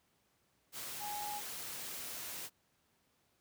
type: tone in noise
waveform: sine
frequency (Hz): 830.6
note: G#5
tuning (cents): 0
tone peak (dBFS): -40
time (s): 0.99-1.42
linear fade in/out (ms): 50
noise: white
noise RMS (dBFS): -44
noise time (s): 0.72-2.5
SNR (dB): +1
effects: pink hiss -75 dBFS RMS until 3.4 s + high-pass 80 Hz 12 dB/octave